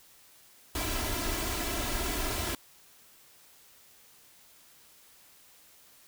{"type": "noise with comb filter", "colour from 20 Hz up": "pink", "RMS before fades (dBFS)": -32, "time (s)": [0.75, 2.55], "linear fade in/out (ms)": 2, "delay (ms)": 3, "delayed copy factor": 0.7, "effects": ["white hiss -58 dBFS RMS until 6.07 s"]}